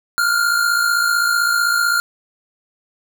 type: tone pair together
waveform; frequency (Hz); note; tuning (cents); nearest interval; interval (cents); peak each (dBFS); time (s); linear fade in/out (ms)
square; 1396.9 / 1452.6; F6 / F#6; 0 / -32; minor second; 68; -16 / -22; 0.18-2; 0
effects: none